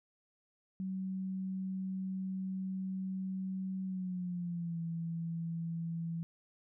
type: tone with pitch glide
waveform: sine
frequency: 189 to 166.45 Hz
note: F#3 to E3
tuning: +37 to +17 cents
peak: -35 dBFS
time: 0.8-6.23 s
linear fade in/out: 0 ms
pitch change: -220 cents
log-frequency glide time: 3.85-4.8 s
effects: none